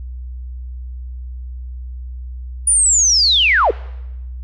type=linear sweep; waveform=sine; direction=down; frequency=9700 to 366.3 Hz; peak=-10 dBFS; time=2.67-3.71 s; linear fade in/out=5 ms; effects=noise-tail reverb RT60 1.0 s tail -23 dB re dry + added 62 Hz sine -26 dBFS peak until 4.43 s